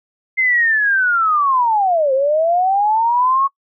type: linear two-way sweep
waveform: sine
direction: down then up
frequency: 2093 to 519 to 1110 Hz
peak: -12 dBFS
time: 0.37-3.48 s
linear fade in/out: 20 ms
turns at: 2.13 s
effects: noise-tail reverb RT60 0.1 s tail -23 dB re dry